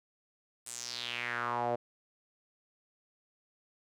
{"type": "tone with band-pass filter sweep", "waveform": "sawtooth", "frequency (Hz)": 120.2, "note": "B2", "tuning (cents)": -46, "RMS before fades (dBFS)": -36, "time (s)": [0.66, 1.76], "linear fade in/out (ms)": 10, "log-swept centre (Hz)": [9100, 580], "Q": 3.8, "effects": []}